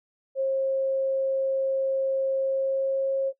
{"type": "tone with pitch glide", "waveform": "sine", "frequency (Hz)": [536, 539.7], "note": ["C5", "C#5"], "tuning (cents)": [42, -46], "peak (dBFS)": -22, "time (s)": [0.35, 3.33], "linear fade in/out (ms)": 50, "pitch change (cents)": 12, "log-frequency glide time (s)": [2.37, 3.1], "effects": ["noise-tail reverb RT60 0.1 s tail -22 dB re dry"]}